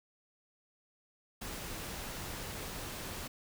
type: noise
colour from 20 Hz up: pink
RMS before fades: -42 dBFS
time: 1.41-3.28 s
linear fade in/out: 10 ms
effects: none

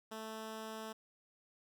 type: tone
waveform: 10% pulse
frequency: 220 Hz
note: A3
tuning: in tune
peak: -35 dBFS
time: 0.11-0.93 s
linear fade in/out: 10 ms
effects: none

